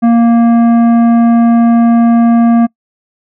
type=tone with tanh clipping; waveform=triangle; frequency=233.1 Hz; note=A#3; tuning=in tune; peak=-6 dBFS; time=0.02-2.67 s; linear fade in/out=20 ms; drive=15 dB; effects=noise-tail reverb RT60 0.1 s tail -25 dB re dry